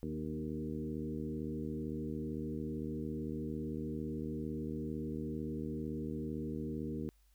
harmonic tone with a mistuned harmonic, 77.78 Hz, D#2, in tune, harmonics 1 / 2 / 3 / 4 / 5 / 6, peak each -46 / -43 / -41 / -43 / -46 / -48 dBFS, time 0.03-7.09 s, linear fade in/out 0 ms, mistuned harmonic 4, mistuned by -24 cents, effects added 50 Hz sine -65 dBFS peak until 7.34 s + white hiss -75 dBFS RMS until 7.34 s

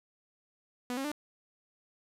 sawtooth tone with pitch steps, 246.7 / 270.6 / 296.8 Hz, B3 / C#4 / D4, -2 / -42 / +18 cents, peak -29 dBFS, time 0.9-1.116 s, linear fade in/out 0 ms, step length 72 ms, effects resampled to 32000 Hz + 10-bit

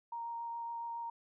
sine tone with vibrato, 932.3 Hz, A#5, in tune, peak -38 dBFS, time 0.12-1.1 s, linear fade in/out 5 ms, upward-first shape triangle, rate 7.2 Hz, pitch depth 10 cents each way, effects none

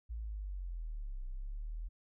sine linear two-way sweep, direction down then up, 57.4 to 30.87 to 42.25 Hz, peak -38 dBFS, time 0.09-1.89 s, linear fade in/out 20 ms, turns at 1.25 s, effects none

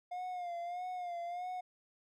triangle tone with vibrato, 710 Hz, F5, 28 cents sharp, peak -36 dBFS, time 0.11-1.61 s, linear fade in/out 10 ms, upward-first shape sine, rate 1.6 Hz, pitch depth 58 cents each way, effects none

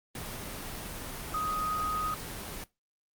sine tone in noise, 1251 Hz, D#6, 9 cents sharp, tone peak -29 dBFS, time 1.34-2.14 s, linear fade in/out 2 ms, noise pink, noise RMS -39 dBFS, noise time 0.15-2.64 s, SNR +7 dB, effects noise-tail reverb RT60 0.2 s tail -20 dB re dry + Opus 24 kbps

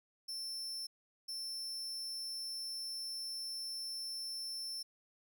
40% pulse tone bursts at uneven times, 5360 Hz, E8, 28 cents sharp, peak -39 dBFS, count 2, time 0.28-0.87 / 1.28-4.83 s, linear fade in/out 10 ms, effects 13-bit

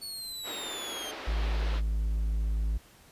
sawtooth exponential sweep, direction down, 4460 to 3137 Hz, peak -34 dBFS, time 0.01-1.12 s, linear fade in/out 20 ms
pink band-pass noise, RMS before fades -41 dBFS, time 0.43-1.82 s, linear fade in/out 50 ms, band 290 to 4300 Hz, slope 24 dB/octave
triangle tone, 53.6 Hz, A1, 45 cents flat, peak -24 dBFS, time 1.27-2.78 s, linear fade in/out 10 ms
effects pink hiss -57 dBFS RMS until 3.11 s + resampled to 32000 Hz

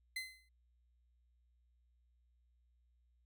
30% pulse tone with exponential decay, 2051 Hz, C7, 35 cents flat, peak -34 dBFS, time 0.16-0.49 s, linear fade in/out 5 ms, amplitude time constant 70 ms, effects added 60 Hz sine -70 dBFS peak until 3.25 s

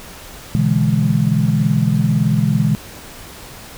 sine chord, E dominant seventh, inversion second, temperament equal, 123.47 / 146.83 / 164.81 / 207.7 Hz, B2 / D3 / E3 / G#3, 0 / 0 / 0 / 0 cents, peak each -18 dBFS, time 0.55-2.75 s, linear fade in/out 0 ms, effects pink hiss -36 dBFS RMS until 3.77 s

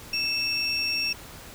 sine tone pair together, 2637 / 5543 Hz, E7 / F8, 0 / -14 cents, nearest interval octave + minor second, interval 1286 cents, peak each -25 dBFS, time 0.13-1.13 s, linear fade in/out 5 ms, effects tanh soft clip ceiling -21 dBFS + pink hiss -44 dBFS RMS until 1.54 s

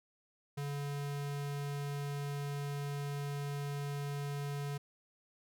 square tone, 142.8 Hz, D3, 48 cents flat, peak -37 dBFS, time 0.57-4.78 s, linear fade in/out 10 ms, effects none

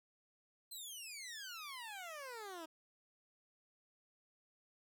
15% pulse exponential sweep, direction down, 4186 to 311.1 Hz, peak -40 dBFS, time 0.71-2.66 s, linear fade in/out 10 ms, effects none

